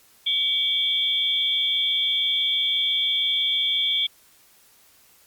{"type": "tone cluster", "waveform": "sine", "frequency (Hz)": [2283, 3241, 3467], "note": ["D7", "G#7", "A7"], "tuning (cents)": [-50, -43, -26], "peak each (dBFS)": [-31, -23, -23], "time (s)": [0.26, 4.07], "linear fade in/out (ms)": 10, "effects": ["white hiss -56 dBFS RMS until 5.26 s", "Opus 48 kbps"]}